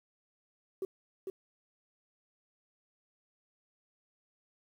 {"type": "tone with echo", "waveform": "sine", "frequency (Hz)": 382.1, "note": "G4", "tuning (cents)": -44, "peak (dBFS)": -31, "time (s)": [0.82, 0.85], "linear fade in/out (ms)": 2, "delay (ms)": 450, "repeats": 1, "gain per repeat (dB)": -4, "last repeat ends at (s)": 1.3, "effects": ["tanh soft clip ceiling -29 dBFS", "10-bit"]}